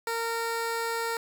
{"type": "tone", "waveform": "15% pulse", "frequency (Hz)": 460, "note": "A#4", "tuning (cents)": -23, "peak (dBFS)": -22, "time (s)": [0.07, 1.17], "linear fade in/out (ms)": 2, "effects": ["9-bit"]}